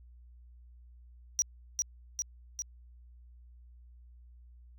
triangle tone with echo, 5800 Hz, F#8, 35 cents flat, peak -23 dBFS, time 1.39-1.42 s, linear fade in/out 0 ms, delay 400 ms, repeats 3, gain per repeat -3 dB, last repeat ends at 2.62 s, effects added 60 Hz sine -52 dBFS peak until 4.78 s

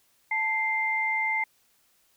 sine tone pair together, 880 / 2093 Hz, A5 / C7, 0 / 0 cents, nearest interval octave + minor third, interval 1500 cents, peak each -30 / -25 dBFS, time 0.31-1.44 s, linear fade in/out 5 ms, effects white hiss -66 dBFS RMS until 2.16 s

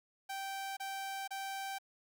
sawtooth tone bursts, 780 Hz, G5, 9 cents flat, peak -35 dBFS, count 3, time 0.29-1.786 s, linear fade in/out 10 ms, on 480 ms, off 28 ms, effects 11-bit

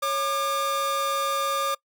45% pulse tone pair together, 551.9 / 1201 Hz, C#5 / D6, -8 / +38 cents, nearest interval octave + minor second, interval 1346 cents, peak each -29 / -25 dBFS, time 0.02-1.75 s, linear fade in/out 10 ms, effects noise-tail reverb RT60 0.1 s tail -23 dB re dry

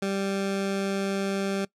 20% pulse tone, 196 Hz, G3, in tune, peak -21 dBFS, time 0.02-1.65 s, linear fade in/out 5 ms, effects noise-tail reverb RT60 0.1 s tail -22 dB re dry + low-pass 9000 Hz 12 dB/octave

